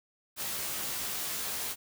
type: noise with comb filter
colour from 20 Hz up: white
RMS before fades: -35 dBFS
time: 0.36-1.76 s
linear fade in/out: 50 ms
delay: 15 ms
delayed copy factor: +0.8
effects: none